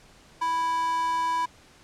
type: tone with high-pass filter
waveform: square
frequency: 329.6 Hz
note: E4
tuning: in tune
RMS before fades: -26 dBFS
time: 0.41-1.46 s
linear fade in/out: 10 ms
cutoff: 1000 Hz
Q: 5.2
effects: pink hiss -54 dBFS RMS until 1.83 s + low-pass 8000 Hz 12 dB/octave